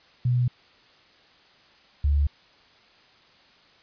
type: tone pair in turn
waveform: sine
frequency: 123.47 / 71.98 Hz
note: B2 / D2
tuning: 0 / -34 cents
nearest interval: major sixth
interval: 934 cents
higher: first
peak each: -19 / -18 dBFS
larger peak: second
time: 0.25-0.48 / 2.04-2.27 s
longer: neither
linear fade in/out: 5 ms
effects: white hiss -56 dBFS RMS until 3.82 s + resampled to 11025 Hz